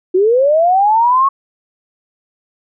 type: linear sweep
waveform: sine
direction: up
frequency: 354.2 to 1108.7 Hz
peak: -8 dBFS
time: 0.14-1.29 s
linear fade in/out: 10 ms
effects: none